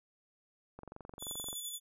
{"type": "click train", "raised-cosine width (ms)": 1, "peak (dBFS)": -33, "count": 18, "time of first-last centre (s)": [0.79, 1.529], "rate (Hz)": 23}
{"type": "tone with tremolo", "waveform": "10% pulse", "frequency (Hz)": 3461, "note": "A7", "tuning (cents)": -29, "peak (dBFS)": -30, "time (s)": [1.19, 1.8], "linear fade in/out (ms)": 50, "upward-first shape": "square", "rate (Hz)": 11, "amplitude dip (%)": 35}
{"effects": ["resampled to 32000 Hz"]}